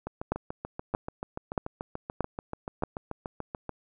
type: two click trains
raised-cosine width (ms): 1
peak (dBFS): -20 / -12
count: 26 / 5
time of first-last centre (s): 0.07-3.693 / 0.32-2.836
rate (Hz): 6.9 / 1.59
effects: none